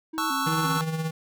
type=tone with vibrato; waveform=triangle; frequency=293.7 Hz; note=D4; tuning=in tune; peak=-30 dBFS; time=0.13-0.78 s; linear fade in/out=10 ms; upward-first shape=square; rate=2.9 Hz; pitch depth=140 cents each way
type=chord; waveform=square; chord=F# minor seventh; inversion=first; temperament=equal; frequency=880 / 1108.7 / 1318.5 / 1480 Hz; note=A5 / C#6 / E6 / F#6; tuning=0 / 0 / 0 / 0 cents; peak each=-33 / -30 / -30 / -34 dBFS; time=0.18-0.81 s; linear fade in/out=0 ms
type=tone with tremolo; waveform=square; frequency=160.2 Hz; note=E3; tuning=49 cents flat; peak=-25 dBFS; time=0.46-1.11 s; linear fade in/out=10 ms; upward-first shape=sine; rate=17 Hz; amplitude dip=50%
effects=none